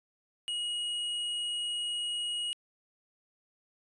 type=tone with hard clipping; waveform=triangle; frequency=2894 Hz; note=F#7; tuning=39 cents flat; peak=-33 dBFS; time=0.48-2.53 s; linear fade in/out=0 ms; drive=11 dB; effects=resampled to 22050 Hz